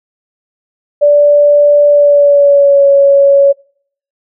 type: tone with pitch glide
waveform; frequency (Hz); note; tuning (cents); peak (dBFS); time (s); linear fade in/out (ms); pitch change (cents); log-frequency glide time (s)
sine; 583 to 558.6; D5 to C#5; -13 to +13; -3; 1.01-3.53; 20; -74; 1.88-2.87
effects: noise-tail reverb RT60 0.6 s tail -26 dB re dry